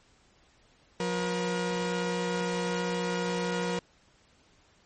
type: tone pair together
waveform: sawtooth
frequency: 179.12 / 478.5 Hz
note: F3 / A#4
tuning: +44 / +45 cents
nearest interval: octave + perfect fourth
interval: 1701 cents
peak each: -27 dBFS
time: 1-3.79 s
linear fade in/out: 2 ms
effects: pink hiss -63 dBFS RMS until 4.85 s + MP3 32 kbps